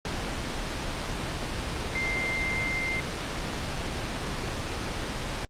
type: tone in noise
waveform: sine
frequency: 2093 Hz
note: C7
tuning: in tune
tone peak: -28 dBFS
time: 1.95-3 s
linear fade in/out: 2 ms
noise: pink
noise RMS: -31 dBFS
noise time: 0.05-5.45 s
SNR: 0 dB
effects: low-pass 6000 Hz 12 dB/octave + Opus 48 kbps